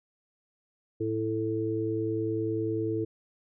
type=harmonic tone; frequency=110 Hz; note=A2; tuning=in tune; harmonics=1 / 3 / 4; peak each=-34 / -30 / -31 dBFS; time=1-3.05 s; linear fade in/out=10 ms; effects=none